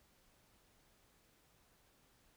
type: silence
effects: pink hiss -71 dBFS RMS until 2.36 s